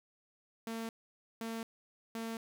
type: tone bursts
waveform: sawtooth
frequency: 226.7 Hz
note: A#3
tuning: 48 cents flat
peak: -34 dBFS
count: 3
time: 0.67-2.37 s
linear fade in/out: 2 ms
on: 220 ms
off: 520 ms
effects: none